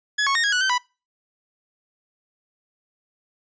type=tone with pitch steps; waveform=sawtooth; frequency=1691 / 1102 / 1847 / 1647 / 1475 / 1543 / 987 Hz; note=G#6 / C#6 / A#6 / G#6 / F#6 / G6 / B5; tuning=+31 / -11 / -16 / -15 / -6 / -28 / -1 cents; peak=-15 dBFS; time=0.18-0.782 s; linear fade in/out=10 ms; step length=86 ms; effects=noise-tail reverb RT60 0.3 s tail -24 dB re dry + resampled to 16000 Hz